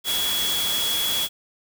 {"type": "tone in noise", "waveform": "sine", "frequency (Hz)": 3358, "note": "G#7", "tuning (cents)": 18, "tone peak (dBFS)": -23, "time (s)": [0.04, 1.29], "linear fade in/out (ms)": 50, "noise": "white", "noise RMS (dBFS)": -27, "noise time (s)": [0.04, 1.29], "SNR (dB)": 1, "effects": []}